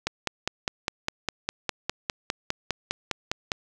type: click train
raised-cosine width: 0.2 ms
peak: -8 dBFS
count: 18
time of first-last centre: 0.07-3.518 s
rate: 4.93 Hz
effects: none